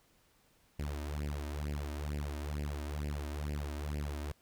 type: tone with flanger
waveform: sawtooth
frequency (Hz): 73.4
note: D2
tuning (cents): 0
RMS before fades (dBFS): -38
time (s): 0.79-4.32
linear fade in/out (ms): 5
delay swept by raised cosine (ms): 0.39 to 3.29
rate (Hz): 2.2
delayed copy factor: +0.85
effects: pink hiss -69 dBFS RMS until 4.41 s